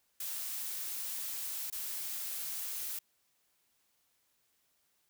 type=noise with dropouts; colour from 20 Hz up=blue; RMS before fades=-39 dBFS; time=0.2-2.99 s; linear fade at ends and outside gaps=5 ms; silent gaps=1.701-1.724 s; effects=white hiss -75 dBFS RMS until 5.09 s